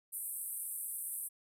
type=band-pass noise; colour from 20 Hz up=pink; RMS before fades=-41 dBFS; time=0.12-1.29 s; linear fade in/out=20 ms; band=8500 to 14000 Hz; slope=96 dB/octave; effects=none